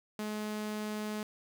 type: tone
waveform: sawtooth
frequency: 212.4 Hz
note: G#3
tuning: 39 cents sharp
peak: -31 dBFS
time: 0.19-1.23 s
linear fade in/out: 2 ms
effects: 10-bit